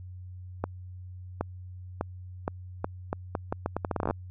accelerating click train, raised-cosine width 1 ms, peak -14 dBFS, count 20, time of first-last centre 0.64-4.109 s, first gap 770 ms, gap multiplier 0.78, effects added 91 Hz sine -40 dBFS peak until 4.3 s

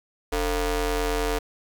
sawtooth ring-modulated tone, 246.9 Hz, B3, in tune, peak -16 dBFS, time 0.32-1.39 s, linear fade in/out 10 ms, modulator 202 Hz, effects 9-bit

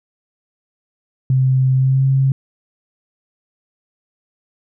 sine tone with pitch glide, 130.81 to 134.41 Hz, C3 to C3, 0 to +47 cents, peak -11 dBFS, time 1.3-2.32 s, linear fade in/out 2 ms, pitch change +47 cents, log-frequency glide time 1.75-2.05 s, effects none

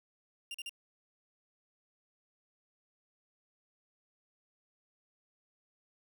40% pulse tone bursts, 2794 Hz, F7, in tune, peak -38 dBFS, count 3, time 0.51-0.694 s, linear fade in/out 2 ms, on 34 ms, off 41 ms, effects none

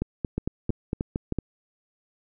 two click trains, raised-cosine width 3 ms, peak -13 / -13 dBFS, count 4 / 7, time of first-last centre 0.38-1.323 / 0.02-1.387 s, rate 3.18 / 4.39 Hz, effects none

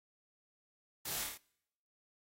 white noise with echo, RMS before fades -42 dBFS, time 1.05-1.24 s, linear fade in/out 5 ms, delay 27 ms, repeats 5, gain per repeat -2 dB, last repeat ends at 1.375 s, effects noise-tail reverb RT60 0.8 s tail -26 dB re dry + AAC 48 kbps

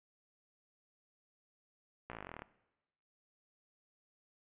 slowing click train, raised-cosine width 0.5 ms, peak -29 dBFS, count 16, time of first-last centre 2.1-2.42 s, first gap 16 ms, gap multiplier 1.04, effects noise-tail reverb RT60 1.0 s tail -19 dB re dry + resampled to 8000 Hz

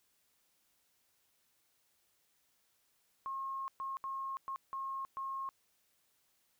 sine tone bursts at uneven times, 1078 Hz, C#6, 49 cents flat, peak -37 dBFS, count 6, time 3.26-3.68 / 3.8-3.97 / 4.04-4.37 / 4.48-4.56 / 4.73-5.05 / 5.17-5.49 s, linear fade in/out 0 ms, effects white hiss -75 dBFS RMS until 6.59 s

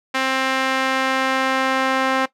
sawtooth tone with band-pass filter sweep, 263.9 Hz, C4, 15 cents sharp, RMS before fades -20 dBFS, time 0.14-2.26 s, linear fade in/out 10 ms, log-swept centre 2000 to 1300 Hz, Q 0.82, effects noise-tail reverb RT60 0.1 s tail -17 dB re dry

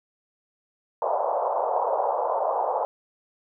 pink band-pass noise, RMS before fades -25 dBFS, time 1.02-2.85 s, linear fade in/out 0 ms, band 510 to 1000 Hz, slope 48 dB/octave, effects none

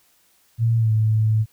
sine tone with pitch glide, 114.9 to 109.27 Hz, A#2 to A2, -25 to -12 cents, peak -15 dBFS, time 0.58-1.46 s, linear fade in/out 50 ms, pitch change -87 cents, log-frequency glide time 0.77-0.91 s, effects white hiss -60 dBFS RMS until 1.52 s

